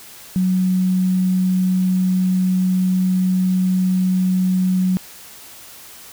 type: tone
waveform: sine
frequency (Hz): 185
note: F#3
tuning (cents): 0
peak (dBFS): -14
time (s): 0.36-4.97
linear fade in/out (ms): 0
effects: white hiss -40 dBFS RMS until 6.12 s